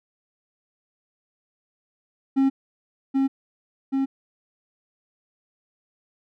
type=tone with echo; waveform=triangle; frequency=270 Hz; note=C#4; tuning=45 cents flat; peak=-14 dBFS; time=2.36-2.5 s; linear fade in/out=20 ms; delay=780 ms; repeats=2; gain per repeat=-2 dB; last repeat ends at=4.06 s; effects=none